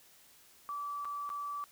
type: tone with dropouts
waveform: sine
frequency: 1156 Hz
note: D6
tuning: 28 cents flat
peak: -36 dBFS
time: 0.69-1.64 s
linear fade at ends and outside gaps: 0 ms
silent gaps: 1.047-1.053 / 1.292-1.301 s
effects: white hiss -61 dBFS RMS until 1.71 s